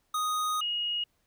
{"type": "tone pair in turn", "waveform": ["square", "sine"], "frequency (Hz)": [1244.5, 2879], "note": ["D#6", "F#7"], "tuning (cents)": [0, -48], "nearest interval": "octave + minor third", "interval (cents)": 1452, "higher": "second", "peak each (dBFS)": -28, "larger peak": "neither", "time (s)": [[0.14, 0.61], [0.61, 1.04]], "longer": "first", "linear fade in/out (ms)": 5, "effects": ["pink hiss -73 dBFS RMS until 1.26 s"]}